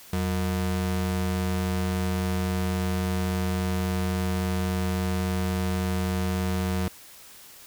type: ring-modulated tone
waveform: square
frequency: 136.1 Hz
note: C#3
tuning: 31 cents flat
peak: -22 dBFS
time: 0.13-6.88 s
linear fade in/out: 0 ms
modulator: 51.8 Hz
effects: white hiss -48 dBFS RMS until 7.66 s